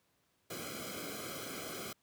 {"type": "noise with comb filter", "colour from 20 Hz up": "pink", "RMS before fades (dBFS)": -43, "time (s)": [0.5, 1.93], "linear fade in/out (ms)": 5, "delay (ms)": 1.1, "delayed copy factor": -1, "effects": ["pink hiss -75 dBFS RMS until 2.02 s", "high-pass 100 Hz 12 dB/octave"]}